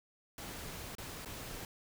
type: noise with dropouts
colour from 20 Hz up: pink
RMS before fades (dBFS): -45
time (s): 0.38-1.65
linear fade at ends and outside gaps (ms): 1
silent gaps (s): 0.952-0.983 / 1.249-1.258
effects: none